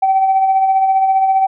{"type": "tone with tremolo", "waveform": "sine", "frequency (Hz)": 769, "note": "G5", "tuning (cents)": -33, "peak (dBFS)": -7, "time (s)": [0.02, 1.47], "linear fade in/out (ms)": 10, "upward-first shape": "sine", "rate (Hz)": 15, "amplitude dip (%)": 45, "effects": ["tanh soft clip ceiling -5 dBFS"]}